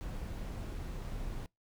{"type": "noise", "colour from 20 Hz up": "brown", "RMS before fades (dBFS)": -40, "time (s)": [0.01, 1.46], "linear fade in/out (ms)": 0, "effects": ["noise-tail reverb RT60 0.2 s tail -26 dB re dry"]}